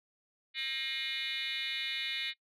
sine tone with frequency modulation, 2960 Hz, F#7, in tune, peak -32 dBFS, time 0.54-2.34 s, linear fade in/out 50 ms, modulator 272 Hz, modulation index 3.9, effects noise-tail reverb RT60 0.1 s tail -21 dB re dry + tanh soft clip ceiling -29 dBFS

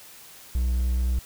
triangle tone with vibrato, 61.74 Hz, B1, in tune, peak -19 dBFS, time 0.55-1.19 s, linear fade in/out 0 ms, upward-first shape sine, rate 9.6 Hz, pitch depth 8 cents each way, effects white hiss -47 dBFS RMS until 1.25 s

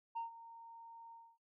sine tone with ADSR envelope, 921 Hz, A#5, 21 cents flat, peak -35 dBFS, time 0.15-1.38 s, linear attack 19 ms, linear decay 130 ms, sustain -17 dB, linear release 260 ms, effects noise-tail reverb RT60 0.1 s tail -19 dB re dry + tanh soft clip ceiling -36 dBFS

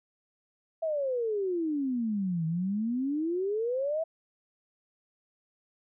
sine exponential two-way sweep, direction down then up, 663 to 158.1 to 663 Hz, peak -27 dBFS, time 0.82-4.04 s, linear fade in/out 10 ms, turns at 2.46 s, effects none

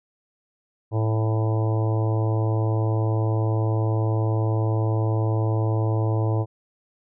harmonic tone, 110 Hz, A2, in tune, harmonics 1 / 3 / 4 / 5 / 6 / 7 / 8 / 9, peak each -20 / -30 / -32 / -34 / -36 / -37 / -38 / -39 dBFS, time 0.91-6.46 s, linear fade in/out 50 ms, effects none

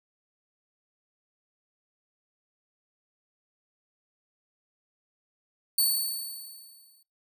5% pulse tone with exponential decay, 4482 Hz, C#8, 18 cents sharp, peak -13 dBFS, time 5.78-7.03 s, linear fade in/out 5 ms, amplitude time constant 270 ms, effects noise-tail reverb RT60 0.2 s tail -22 dB re dry

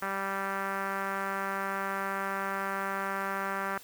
5% pulse tone with low-pass filter, 195.2 Hz, G3, 7 cents flat, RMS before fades -33 dBFS, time 0.02-3.78 s, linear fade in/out 2 ms, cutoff 1500 Hz, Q 1.9, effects white hiss -52 dBFS RMS until 3.83 s

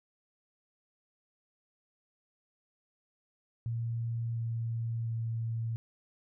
sine tone with pitch steps, 116 / 115.07 / 114.14 Hz, A#2 / A#2 / A#2, -8 / -22 / -36 cents, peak -31 dBFS, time 3.66-5.76 s, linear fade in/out 0 ms, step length 700 ms, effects none

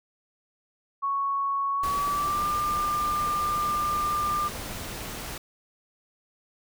sine tone with pitch glide, 1108.7 to 1195.2 Hz, C#6 to D6, 0 to +30 cents, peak -24 dBFS, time 1.02-4.49 s, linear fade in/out 20 ms, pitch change +130 cents, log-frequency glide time 1.73-2.46 s
pink noise, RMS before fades -36 dBFS, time 1.83-5.38 s, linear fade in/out 5 ms
effects none

